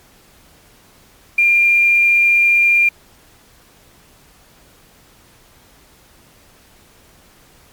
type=tone with quantisation; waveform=sine; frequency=2395 Hz; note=D7; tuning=33 cents sharp; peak=-9 dBFS; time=1.38-2.89 s; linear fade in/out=5 ms; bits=6; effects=pink hiss -49 dBFS RMS until 7.72 s + MP3 96 kbps